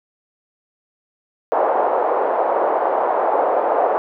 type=band-pass noise; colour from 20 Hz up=white; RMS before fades=-18 dBFS; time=1.52-3.98 s; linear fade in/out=0 ms; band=470 to 840 Hz; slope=24 dB/octave; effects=none